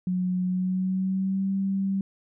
sine tone with pitch glide, 182.4 to 194.37 Hz, F#3 to G3, -24 to -14 cents, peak -23 dBFS, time 0.07-2.01 s, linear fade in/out 2 ms, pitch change +110 cents, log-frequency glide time 0.45-1.52 s, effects none

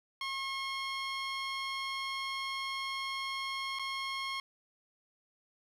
15% pulse tone with dropouts, 1080 Hz, C#6, 45 cents flat, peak -28 dBFS, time 0.21-4.4 s, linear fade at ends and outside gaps 2 ms, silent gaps 3.788-3.794 s, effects low-pass 6000 Hz 12 dB/octave + 10-bit

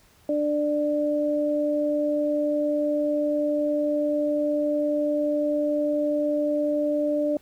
sine tone pair together, 296.2 / 592.4 Hz, D4 / D5, +15 / +15 cents, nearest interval octave, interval 1200 cents, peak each -25 / -23 dBFS, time 0.29-7.37 s, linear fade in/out 2 ms, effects pink hiss -58 dBFS RMS until 7.41 s

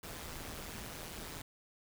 pink noise with amplitude modulation, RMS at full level -42 dBFS, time 0.03-1.42 s, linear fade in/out 5 ms, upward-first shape sine, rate 160 Hz, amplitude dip 75%, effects none

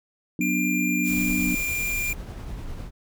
sine chord, B minor, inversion second, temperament just, 185.21 / 246.9 / 296.3 Hz, F#3 / B3 / D4, +2 / 0 / +15 cents, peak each -27 dBFS, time 0.39-1.55 s, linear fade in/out 2 ms
square tone, 2392 Hz, D7, 31 cents sharp, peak -26 dBFS, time 0.41-2.13 s, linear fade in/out 2 ms
blue noise, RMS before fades -35 dBFS, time 1.03-2.15 s, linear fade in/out 50 ms
brown noise with tremolo, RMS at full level -33 dBFS, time 1.08-2.91 s, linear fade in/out 50 ms, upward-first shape triangle, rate 10 Hz, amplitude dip 35%
effects none

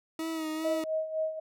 40% pulse tone with vibrato, 318.5 Hz, D#4, 41 cents sharp, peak -31 dBFS, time 0.19-0.84 s, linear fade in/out 2 ms, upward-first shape sine, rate 2.4 Hz, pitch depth 37 cents each way
sine tone with tremolo, 632 Hz, D#5, 27 cents sharp, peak -26 dBFS, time 0.64-1.4 s, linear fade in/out 10 ms, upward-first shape sine, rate 3.9 Hz, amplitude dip 70%
effects none

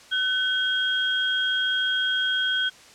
sine tone pair together, 1513 / 3253 Hz, F#6 / G#7, +38 / -37 cents, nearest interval octave + minor second, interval 1325 cents, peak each -24 dBFS, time 0.11-2.7 s, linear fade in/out 20 ms, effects white hiss -49 dBFS RMS until 2.94 s + low-pass 7000 Hz 12 dB/octave

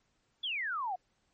sine exponential sweep, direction down, 3513 to 698.5 Hz, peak -32 dBFS, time 0.43-0.96 s, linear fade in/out 10 ms, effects pink hiss -75 dBFS RMS until 1.33 s + MP3 32 kbps

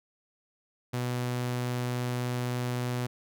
sawtooth tone, 123.47 Hz, B2, in tune, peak -25 dBFS, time 0.93-3.07 s, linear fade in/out 10 ms, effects none

